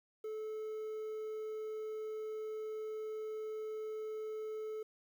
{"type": "tone with quantisation", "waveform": "triangle", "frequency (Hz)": 433.8, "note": "A4", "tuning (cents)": -25, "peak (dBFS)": -37, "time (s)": [0.24, 4.83], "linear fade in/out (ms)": 5, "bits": 11, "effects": []}